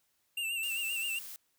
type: tone with vibrato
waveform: square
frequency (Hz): 2730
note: F7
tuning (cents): -40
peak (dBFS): -33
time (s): 0.37-1.19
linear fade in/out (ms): 5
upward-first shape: sine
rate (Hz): 7.6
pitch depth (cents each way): 62
type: noise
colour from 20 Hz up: blue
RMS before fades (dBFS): -45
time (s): 0.63-1.36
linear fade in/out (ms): 0
effects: white hiss -75 dBFS RMS until 1.58 s